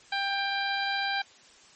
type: harmonic tone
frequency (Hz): 792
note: G5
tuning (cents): +18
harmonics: 1 / 2 / 3 / 4 / 5 / 6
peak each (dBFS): -31 / -31 / -36 / -38 / -35 / -40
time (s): 0.12-1.22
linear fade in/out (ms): 5
effects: white hiss -55 dBFS RMS until 1.75 s + MP3 32 kbps